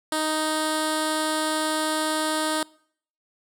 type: tone with notch filter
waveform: 5% pulse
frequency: 311.1 Hz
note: D#4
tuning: in tune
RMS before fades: -25 dBFS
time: 0.12-2.63 s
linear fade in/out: 2 ms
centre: 2400 Hz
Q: 0.87
effects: noise-tail reverb RT60 0.6 s tail -24 dB re dry + low-pass 12000 Hz 12 dB/octave